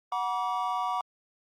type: tone cluster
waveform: triangle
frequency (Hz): 738 / 960 / 1155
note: F#5 / B5 / D6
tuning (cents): -5 / -49 / -29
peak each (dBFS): -30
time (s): 0.12-1.01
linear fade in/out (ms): 2
effects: Opus 48 kbps